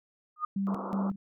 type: tone with exponential growth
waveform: sine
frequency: 1228 Hz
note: D#6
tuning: 23 cents flat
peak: -24 dBFS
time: 0.36-0.45 s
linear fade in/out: 5 ms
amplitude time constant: 19 ms
type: tone with tremolo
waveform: sine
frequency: 196.2 Hz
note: G3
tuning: 2 cents sharp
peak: -27 dBFS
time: 0.56-1.16 s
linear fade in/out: 5 ms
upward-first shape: square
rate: 2.7 Hz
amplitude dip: 75%
type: band-pass noise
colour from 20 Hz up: white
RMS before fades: -38 dBFS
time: 0.67-1.1 s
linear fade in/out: 0 ms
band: 210 to 1300 Hz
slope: 96 dB/octave
effects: none